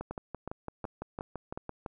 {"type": "two click trains", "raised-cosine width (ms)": 1, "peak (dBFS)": [-23, -23], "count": [5, 12], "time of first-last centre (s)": [[0.11, 1.575], [0.01, 1.862]], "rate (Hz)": [2.73, 5.94], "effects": []}